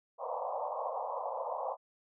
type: band-pass noise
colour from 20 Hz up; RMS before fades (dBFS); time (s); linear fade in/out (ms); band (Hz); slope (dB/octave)
pink; -37; 0.18-1.77; 50; 500 to 1100; 96
effects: none